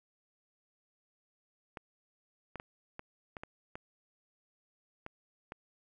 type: clicks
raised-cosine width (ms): 0.5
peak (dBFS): -27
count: 9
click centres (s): 1.772 / 2.557 / 2.599 / 2.994 / 3.368 / 3.435 / 3.755 / 5.064 / 5.521
effects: 11-bit